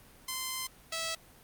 5% pulse tone pair in turn, 1038 / 653.9 Hz, C6 / E5, -14 / -14 cents, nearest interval minor sixth, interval 800 cents, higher first, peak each -22 dBFS, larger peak neither, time 0.28-0.67 / 0.92-1.15 s, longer first, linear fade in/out 5 ms, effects pink hiss -57 dBFS RMS until 1.43 s + Opus 32 kbps

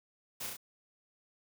white noise with echo, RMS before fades -40 dBFS, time 0.4-0.47 s, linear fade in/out 10 ms, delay 33 ms, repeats 3, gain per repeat -2 dB, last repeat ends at 0.569 s, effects none

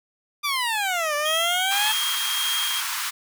15% pulse exponential two-way sweep, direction down then up, 1200 to 581 to 880 Hz, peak -16 dBFS, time 0.43-1.93 s, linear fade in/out 20 ms, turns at 1.15 s
45% pulse tone with tremolo, 3234 Hz, G#7, 47 cents flat, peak -23 dBFS, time 1.25-2.81 s, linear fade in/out 10 ms, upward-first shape sine, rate 1.8 Hz, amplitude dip 25%
pink high-pass noise, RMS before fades -28 dBFS, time 1.7-3.11 s, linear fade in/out 20 ms, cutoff 970 Hz, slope 48 dB/octave
effects none

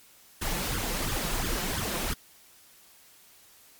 pink noise with flanger, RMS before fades -30 dBFS, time 0.41-2.14 s, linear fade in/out 10 ms, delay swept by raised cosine 0.6 to 5.8 ms, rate 2.9 Hz, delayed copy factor +0.85, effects white hiss -56 dBFS RMS until 3.79 s + MP3 96 kbps

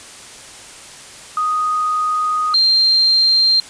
sine tone pair in turn, 1244.5 / 4173 Hz, D#6 / C8, 0 / -5 cents, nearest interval octave + major sixth, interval 2095 cents, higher second, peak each -15 / -10 dBFS, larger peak second, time 1.37-2.54 / 2.54-3.6 s, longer first, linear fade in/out 2 ms, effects white hiss -37 dBFS RMS until 3.69 s + resampled to 22050 Hz

